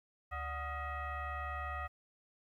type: tone with frequency modulation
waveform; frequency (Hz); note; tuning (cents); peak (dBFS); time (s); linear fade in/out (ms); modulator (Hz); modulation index
sine; 587.3; D5; 0; -37; 0.31-1.88; 20; 660; 2.1
effects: 12-bit